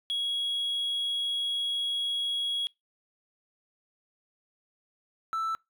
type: tone pair in turn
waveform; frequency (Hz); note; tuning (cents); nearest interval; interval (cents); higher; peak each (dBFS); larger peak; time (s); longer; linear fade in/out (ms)
triangle; 3322 / 1322.5; G#7 / E6; 0 / +5; octave + major third; 1595; first; -25 / -25; neither; 0.1-2.67 / 5.33-5.55; first; 0
effects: noise-tail reverb RT60 0.2 s tail -26 dB re dry + tanh soft clip ceiling -22 dBFS